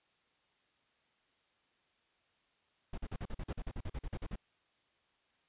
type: noise bursts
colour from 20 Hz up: brown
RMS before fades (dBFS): -39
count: 16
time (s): 2.93-4.358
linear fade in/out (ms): 5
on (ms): 48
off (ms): 44
effects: white hiss -74 dBFS RMS until 5.48 s + resampled to 8000 Hz